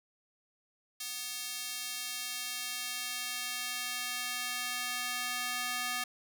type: tone with high-pass filter sweep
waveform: square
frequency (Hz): 246.9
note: B3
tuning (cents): 0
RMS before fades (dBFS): -37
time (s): 1-6.04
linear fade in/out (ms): 5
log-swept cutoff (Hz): 4000 to 1400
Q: 0.73
effects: none